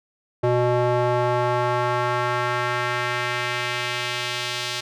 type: tone with band-pass filter sweep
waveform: square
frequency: 122.5 Hz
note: B2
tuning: 14 cents flat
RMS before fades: -23 dBFS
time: 0.43-4.81 s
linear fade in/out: 10 ms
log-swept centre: 530 to 4000 Hz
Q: 1.2
effects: none